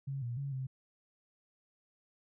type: tone with pitch steps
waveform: sine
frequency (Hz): 137.1 / 119.8 / 139.4 / 131.4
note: C#3 / A#2 / C#3 / C3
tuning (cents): -19 / +48 / +10 / +8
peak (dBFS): -35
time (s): 0.07-0.67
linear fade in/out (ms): 10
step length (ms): 150
effects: none